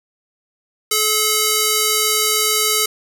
square tone with band-pass filter, 429.4 Hz, A4, 42 cents flat, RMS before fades -17 dBFS, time 0.91-2.86 s, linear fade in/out 5 ms, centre 9200 Hz, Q 0.61, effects none

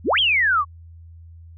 sine exponential two-way sweep, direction up then down, 173.9 to 3356 to 1081 Hz, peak -15 dBFS, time 0.04-0.65 s, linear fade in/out 50 ms, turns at 0.19 s, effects added 83 Hz sine -40 dBFS peak until 1.57 s

